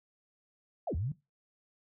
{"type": "linear two-way sweep", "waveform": "sine", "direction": "down then up", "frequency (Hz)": [784, 68.6, 155.6], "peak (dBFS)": -31, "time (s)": [0.87, 1.12], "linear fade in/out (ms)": 5, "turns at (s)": 0.95, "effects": ["noise-tail reverb RT60 0.2 s tail -17 dB re dry"]}